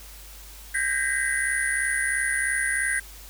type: tone cluster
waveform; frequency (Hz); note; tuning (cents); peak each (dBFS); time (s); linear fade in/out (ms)
sine; 1558 / 1621 / 1871 / 2008 / 9430; G6 / G#6 / A#6 / B6 / D9; -11 / -42 / +6 / +28 / +6; -29; 0.74-3; 10
effects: added 50 Hz sine -44 dBFS peak until 3.29 s + white hiss -46 dBFS RMS until 3.29 s